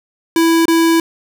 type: tone with dropouts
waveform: square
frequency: 330 Hz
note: E4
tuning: 2 cents sharp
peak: -10 dBFS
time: 0.36-1 s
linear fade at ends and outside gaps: 2 ms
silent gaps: 0.655-0.681 s
effects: none